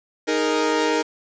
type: chord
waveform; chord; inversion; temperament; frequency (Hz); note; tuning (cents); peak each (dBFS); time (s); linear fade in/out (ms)
sawtooth; D# suspended fourth; none; equal; 311.1 / 415.3 / 466.2; D#4 / G#4 / A#4; 0 / 0 / 0; -19 / -22 / -18; 0.27-1.03; 20
effects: resampled to 16000 Hz + 7-bit